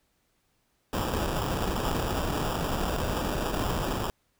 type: noise with sample-and-hold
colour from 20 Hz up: pink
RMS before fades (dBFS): -29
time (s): 0.93-4.1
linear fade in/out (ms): 0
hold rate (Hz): 2100
effects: pink hiss -72 dBFS RMS until 4.39 s